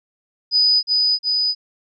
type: tone with echo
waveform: sine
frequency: 4978 Hz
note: D#8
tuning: in tune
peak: -12 dBFS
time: 0.51-0.83 s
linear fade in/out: 50 ms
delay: 360 ms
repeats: 2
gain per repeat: -2 dB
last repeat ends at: 1.55 s
effects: none